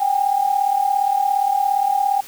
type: tone pair together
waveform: sine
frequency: 772.7 / 810 Hz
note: G5 / G#5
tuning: -25 / -43 cents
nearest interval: minor second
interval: 82 cents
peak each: -20 / -17 dBFS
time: 0-2.21 s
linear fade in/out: 10 ms
effects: white hiss -40 dBFS RMS until 2.27 s

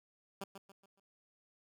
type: tone with echo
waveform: 10% pulse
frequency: 196 Hz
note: G3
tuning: in tune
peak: -32 dBFS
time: 0.41-0.44 s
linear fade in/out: 5 ms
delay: 140 ms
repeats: 4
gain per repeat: -8 dB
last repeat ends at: 1 s
effects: none

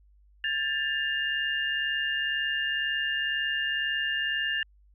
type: tone cluster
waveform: sine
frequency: 1626 / 1768 / 2812 Hz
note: G#6 / A6 / F7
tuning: -37 / +8 / +11 cents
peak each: -34 / -29 / -30 dBFS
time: 0.44-4.63 s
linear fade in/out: 2 ms
effects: added 50 Hz sine -56 dBFS peak until 4.94 s

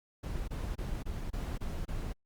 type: noise bursts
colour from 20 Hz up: brown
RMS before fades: -36 dBFS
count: 7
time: 0.23-2.13 s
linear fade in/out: 10 ms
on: 250 ms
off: 25 ms
effects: Opus 48 kbps

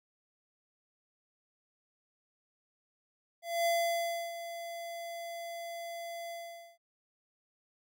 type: tone with ADSR envelope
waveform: square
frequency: 680 Hz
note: F5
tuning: 46 cents flat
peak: -27 dBFS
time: 3.42-6.78 s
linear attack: 240 ms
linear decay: 660 ms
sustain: -13 dB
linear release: 470 ms
effects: none

